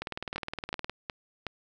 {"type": "two click trains", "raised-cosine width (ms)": 0.3, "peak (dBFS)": [-17, -18], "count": [4, 18], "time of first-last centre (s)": [[0.36, 1.467], [0.02, 0.896]], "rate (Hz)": [2.71, 19.4], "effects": []}